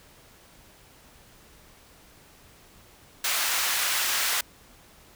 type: high-pass noise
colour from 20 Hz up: pink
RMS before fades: -26 dBFS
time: 3.24-4.41 s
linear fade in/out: 5 ms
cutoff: 1300 Hz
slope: 12 dB/octave
effects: pink hiss -54 dBFS RMS until 5.15 s